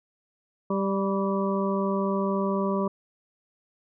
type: harmonic tone with a mistuned harmonic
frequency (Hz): 196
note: G3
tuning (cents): 0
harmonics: 1 / 2 / 3 / 5 / 6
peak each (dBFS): -26 / -29 / -31 / -33 / -34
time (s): 0.7-2.88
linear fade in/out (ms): 5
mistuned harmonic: 6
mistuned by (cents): -33
effects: none